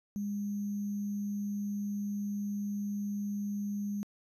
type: tone with sample-and-hold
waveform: sine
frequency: 203.7 Hz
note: G#3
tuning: 33 cents flat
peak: -32 dBFS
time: 0.16-4.03 s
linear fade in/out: 0 ms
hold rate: 6300 Hz
effects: resampled to 32000 Hz